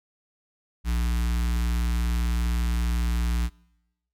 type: tone with notch filter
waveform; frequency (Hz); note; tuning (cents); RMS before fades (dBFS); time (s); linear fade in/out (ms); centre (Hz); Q
square; 58.7; A#1; +13; -24; 0.84-3.5; 50; 520; 0.54
effects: noise-tail reverb RT60 1.0 s tail -25 dB re dry + MP3 96 kbps